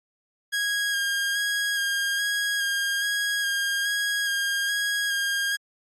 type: tone with vibrato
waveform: sawtooth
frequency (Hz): 1632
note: G#6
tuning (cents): -31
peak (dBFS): -20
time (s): 0.52-5.57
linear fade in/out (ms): 20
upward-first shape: square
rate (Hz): 1.2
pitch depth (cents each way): 17
effects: low-pass 12000 Hz 12 dB/octave + AAC 64 kbps